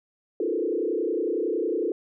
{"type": "tone with frequency modulation", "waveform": "sine", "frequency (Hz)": 395.5, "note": "G4", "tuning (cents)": 15, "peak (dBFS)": -23, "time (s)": [0.4, 1.92], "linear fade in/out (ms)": 2, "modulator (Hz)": 30.9, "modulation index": 2.6, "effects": []}